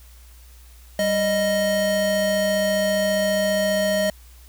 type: tone pair together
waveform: square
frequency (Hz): 195.82 / 622.3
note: G3 / D#5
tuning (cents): -2 / 0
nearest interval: octave + minor sixth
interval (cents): 2002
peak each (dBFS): -27 / -20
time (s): 0.99-4.1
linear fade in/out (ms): 2
effects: added 60 Hz sine -44 dBFS peak until 4.48 s + white hiss -53 dBFS RMS until 4.48 s